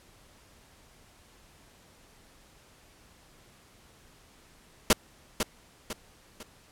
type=noise with echo; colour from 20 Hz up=pink; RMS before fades=-19 dBFS; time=4.9-4.93 s; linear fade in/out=2 ms; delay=500 ms; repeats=3; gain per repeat=-8 dB; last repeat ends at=6.43 s; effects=pink hiss -58 dBFS RMS until 6.71 s + low-pass 12000 Hz 12 dB/octave

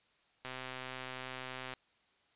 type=click train; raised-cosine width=0.3 ms; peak=-26 dBFS; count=167; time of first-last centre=0.45-1.737 s; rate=129 Hz; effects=white hiss -71 dBFS RMS until 2.35 s + resampled to 8000 Hz

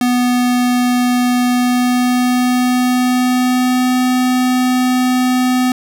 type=tone with pitch glide; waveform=square; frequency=246.9 to 252.5 Hz; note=B3 to B3; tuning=0 to +39 cents; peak=-12 dBFS; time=0.01-5.72 s; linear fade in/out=2 ms; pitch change=+39 cents; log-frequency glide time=1.51-3.98 s; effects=none

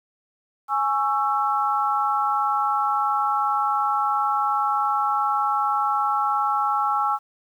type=chord; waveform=sine; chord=C# minor; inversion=second; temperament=just; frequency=831.5 / 1108.7 / 1330.5 Hz; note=G#5 / C#6 / E6; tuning=+2 / 0 / +16 cents; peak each=-23 / -26 / -23 dBFS; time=0.68-7.19 s; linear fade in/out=50 ms; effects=9-bit

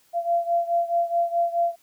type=beating tone pair; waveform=sine; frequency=684 / 688.7 Hz; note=F5 / F5; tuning=-36 / -24 cents; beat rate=4.7 Hz; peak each=-22 / -25 dBFS; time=0.13-1.76 s; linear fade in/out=50 ms; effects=white hiss -61 dBFS RMS until 1.82 s

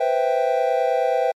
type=chord; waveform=triangle; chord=C major seventh; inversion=third; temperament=equal; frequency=493.9 / 523.3 / 659.3 / 784 Hz; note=B4 / C5 / E5 / G5; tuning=0 / 0 / 0 / 0 cents; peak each=-21 dBFS; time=0-1.32 s; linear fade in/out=10 ms; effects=MP3 64 kbps

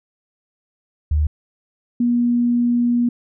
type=tone pair in turn; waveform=sine; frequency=75.5 / 240.2 Hz; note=D2 / B3; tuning=+48 / -48 cents; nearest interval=octave + minor sixth; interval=2004 cents; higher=second; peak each=-14 dBFS; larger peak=neither; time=1.11-1.27 / 2-3.09 s; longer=second; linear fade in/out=5 ms; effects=none

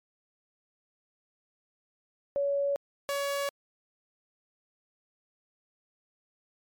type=tone pair in turn; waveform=sine / sawtooth; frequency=563 / 563 Hz; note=C#5 / C#5; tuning=+27 / +27 cents; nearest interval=unison; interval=0 cents; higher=neither; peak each=-25 dBFS; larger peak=neither; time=2.36-2.76 / 3.09-3.49 s; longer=neither; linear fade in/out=0 ms; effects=MP3 96 kbps

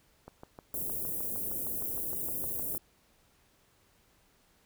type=click train; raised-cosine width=1 ms; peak=-31 dBFS; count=17; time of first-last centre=0.28-2.749 s; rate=6.48 Hz
type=band-stop noise; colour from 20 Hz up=white; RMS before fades=-35 dBFS; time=0.74-2.78 s; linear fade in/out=2 ms; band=510 to 11000 Hz; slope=24 dB/octave
effects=pink hiss -67 dBFS RMS until 4.65 s

